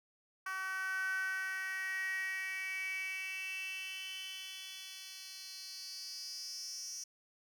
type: tone with high-pass filter sweep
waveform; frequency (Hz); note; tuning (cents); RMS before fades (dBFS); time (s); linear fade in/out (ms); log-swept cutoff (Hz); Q
10% pulse; 379.1; F#4; +42; -41; 0.46-7.04; 5; 1300 to 5800; 7.6
effects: none